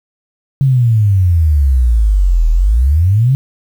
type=exponential two-way sweep; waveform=sine; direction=down then up; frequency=139.8 to 38.89 to 139.8 Hz; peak=-7 dBFS; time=0.61-3.35 s; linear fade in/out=0 ms; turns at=2.5 s; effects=7-bit